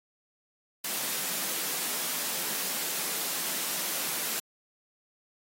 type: high-pass noise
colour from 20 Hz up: white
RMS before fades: -32 dBFS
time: 0.84-4.4 s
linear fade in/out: 5 ms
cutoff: 150 Hz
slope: 96 dB/octave
effects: AAC 48 kbps